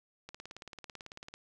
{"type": "click train", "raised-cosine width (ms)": 0.2, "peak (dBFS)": -28, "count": 20, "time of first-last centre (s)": [0.29, 1.34], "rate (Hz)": 18.1, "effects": []}